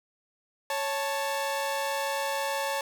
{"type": "tone pair together", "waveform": "sawtooth", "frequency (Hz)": [554.4, 880.7], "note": ["C#5", "A5"], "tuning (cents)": [0, 1], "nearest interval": "minor sixth", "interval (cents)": 801, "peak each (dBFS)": -27, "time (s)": [0.7, 2.81], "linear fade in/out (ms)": 2, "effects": []}